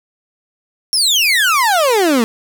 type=exponential sweep; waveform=30% pulse; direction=down; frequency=5588 to 217.6 Hz; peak=-8 dBFS; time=0.93-2.24 s; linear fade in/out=0 ms; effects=none